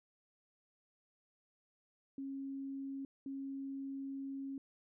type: tone bursts at uneven times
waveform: sine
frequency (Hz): 272.6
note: C#4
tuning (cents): -29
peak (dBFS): -40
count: 2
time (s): 2.18-3.05 / 3.26-4.58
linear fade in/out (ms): 2
effects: none